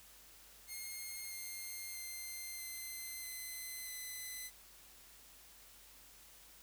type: tone with pitch steps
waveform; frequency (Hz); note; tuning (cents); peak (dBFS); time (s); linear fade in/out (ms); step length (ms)
5% pulse; 2139 / 2114 / 2090 / 2066 / 2042 / 2019; C7 / C7 / C7 / C7 / C7 / B6; +38 / +17 / -2 / -22 / -43 / +38; -34; 0.67-4.51; 50; 640
effects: added 50 Hz sine -69 dBFS peak until 6.62 s + white hiss -60 dBFS RMS until 6.62 s